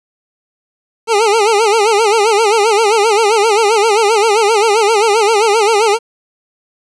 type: tone with vibrato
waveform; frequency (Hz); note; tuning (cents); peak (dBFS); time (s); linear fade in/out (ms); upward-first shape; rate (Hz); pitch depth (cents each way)
25% pulse; 430; A4; -40; -5; 1.07-5.99; 50; sine; 7.6; 130
effects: resampled to 22050 Hz + 7-bit